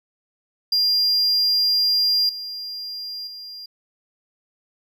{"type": "tone with level steps", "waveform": "triangle", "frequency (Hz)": 4800, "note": "D8", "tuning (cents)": 37, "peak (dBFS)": [-15, -28, -33], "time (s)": [0.72, 3.66], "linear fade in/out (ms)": 5, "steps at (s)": [2.29, 3.27], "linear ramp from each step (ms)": 2, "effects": []}